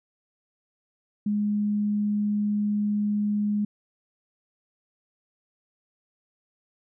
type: tone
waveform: sine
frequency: 207.7 Hz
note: G#3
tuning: in tune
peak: -22 dBFS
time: 1.26-3.65 s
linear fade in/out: 5 ms
effects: none